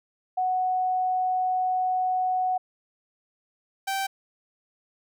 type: tone pair in turn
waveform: sine / sawtooth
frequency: 740 / 778.1 Hz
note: F#5 / G5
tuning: 0 / -13 cents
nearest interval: minor second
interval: 87 cents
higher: second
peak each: -22 dBFS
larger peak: neither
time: 0.37-2.58 / 3.87-4.07 s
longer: first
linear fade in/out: 10 ms
effects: none